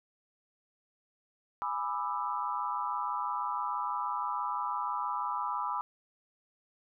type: chord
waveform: sine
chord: E dominant seventh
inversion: first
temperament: equal with one note detuned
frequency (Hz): 830.6 / 987.8 / 1192.4 / 1318.5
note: G#5 / B5 / D6 / E6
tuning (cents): 0 / 0 / +26 / 0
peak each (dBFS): -39 / -34 / -36 / -39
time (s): 1.62-5.81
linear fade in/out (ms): 0
effects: none